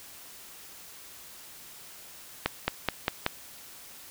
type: accelerating click train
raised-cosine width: 0.3 ms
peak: -8 dBFS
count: 5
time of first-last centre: 2.46-3.264 s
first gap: 220 ms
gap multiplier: 0.94
effects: white hiss -48 dBFS RMS until 4.1 s